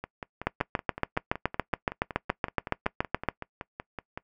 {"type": "two click trains", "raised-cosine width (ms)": 0.5, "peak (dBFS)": [-20, -9], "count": [23, 21], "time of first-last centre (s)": [[0.04, 4.175], [0.47, 3.287]], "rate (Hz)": [5.32, 7.1], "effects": ["noise-tail reverb RT60 0.1 s tail -22 dB re dry"]}